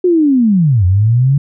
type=linear two-way sweep; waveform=sine; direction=down then up; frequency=369.4 to 87.5 to 143.6 Hz; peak=-7 dBFS; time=0.04-1.38 s; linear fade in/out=5 ms; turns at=0.85 s; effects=none